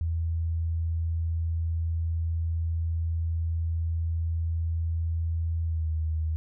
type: tone with pitch glide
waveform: sine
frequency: 82.41 to 79.24 Hz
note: E2 to D#2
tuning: 0 to +32 cents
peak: -25 dBFS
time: 0.01-6.36 s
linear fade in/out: 0 ms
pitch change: -68 cents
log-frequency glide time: 5.65-5.88 s
effects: none